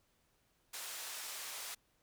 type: band-pass noise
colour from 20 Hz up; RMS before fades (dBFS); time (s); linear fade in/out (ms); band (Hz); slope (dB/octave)
white; -45; 0.73-1.75; 10; 600 to 11000; 12
effects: pink hiss -75 dBFS RMS until 2.02 s